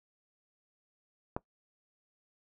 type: click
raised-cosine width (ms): 1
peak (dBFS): -19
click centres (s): 1.365
effects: noise-tail reverb RT60 0.1 s tail -20 dB re dry